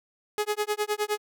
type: tone with tremolo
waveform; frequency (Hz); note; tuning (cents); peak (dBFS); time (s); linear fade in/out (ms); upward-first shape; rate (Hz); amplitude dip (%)
sawtooth; 419.8; G#4; +19; -19; 0.38-1.18; 0; sine; 9.7; 100
effects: none